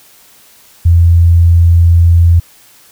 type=tone; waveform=sine; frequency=85 Hz; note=F2; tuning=46 cents flat; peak=-3 dBFS; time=0.85-2.4 s; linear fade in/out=10 ms; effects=white hiss -43 dBFS RMS until 2.91 s